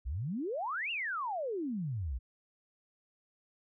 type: exponential two-way sweep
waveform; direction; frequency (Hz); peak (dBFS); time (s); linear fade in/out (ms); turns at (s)
sine; up then down; 55 to 2884 to 55; -33; 0.05-2.19; 20; 0.91
effects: none